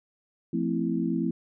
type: chord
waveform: sine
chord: F major seventh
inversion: none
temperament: equal with one note detuned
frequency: 174.61 / 223.6 / 261.6 / 329.6 Hz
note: F3 / A3 / C4 / E4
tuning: 0 / +28 / 0 / 0 cents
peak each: -30 dBFS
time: 0.53-1.31 s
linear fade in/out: 5 ms
effects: none